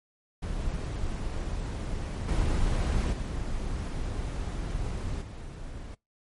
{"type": "noise with level steps", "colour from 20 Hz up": "brown", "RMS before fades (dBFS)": [-32, -26, -32, -39], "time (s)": [0.42, 5.95], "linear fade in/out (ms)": 10, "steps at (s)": [2.28, 3.12, 5.21], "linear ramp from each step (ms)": 10, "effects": ["noise-tail reverb RT60 0.2 s tail -24 dB re dry", "MP3 48 kbps"]}